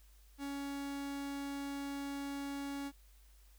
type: tone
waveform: 45% pulse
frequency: 280 Hz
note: C#4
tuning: 18 cents sharp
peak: -39 dBFS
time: 0.38-2.92 s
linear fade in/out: 50 ms
effects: added 50 Hz sine -59 dBFS peak until 3.58 s + white hiss -69 dBFS RMS until 3.58 s